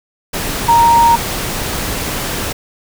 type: tone in noise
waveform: sine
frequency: 932.3 Hz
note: A#5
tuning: in tune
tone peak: -6 dBFS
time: 0.68-1.16 s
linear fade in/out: 10 ms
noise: pink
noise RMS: -20 dBFS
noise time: 0.33-2.53 s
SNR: +11 dB
effects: none